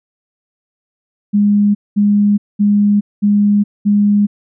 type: tone bursts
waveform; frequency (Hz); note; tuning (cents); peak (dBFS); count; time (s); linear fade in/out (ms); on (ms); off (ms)
sine; 205.3; G#3; -20; -8; 5; 1.33-4.27; 20; 420; 210
effects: none